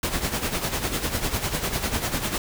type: noise with tremolo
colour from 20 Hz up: pink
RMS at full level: -24 dBFS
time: 0.03-2.38 s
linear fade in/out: 2 ms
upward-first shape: sine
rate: 10 Hz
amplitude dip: 65%
effects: none